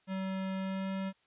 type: tone with pitch glide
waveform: square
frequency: 190.5 to 192.05 Hz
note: G3 to G3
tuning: -49 to -35 cents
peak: -34 dBFS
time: 0.07-1.13 s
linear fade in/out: 50 ms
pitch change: +14 cents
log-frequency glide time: 0.55-0.9 s
effects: white hiss -71 dBFS RMS until 1.26 s + resampled to 8000 Hz